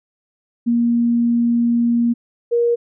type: tone pair in turn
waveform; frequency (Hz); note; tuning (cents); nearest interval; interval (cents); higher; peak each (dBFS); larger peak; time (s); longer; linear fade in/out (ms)
sine; 236 / 472.8; A#3 / A#4; +22 / +24; octave; 1202; second; -13; neither; 0.66-2.14 / 2.51-2.76; first; 20
effects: none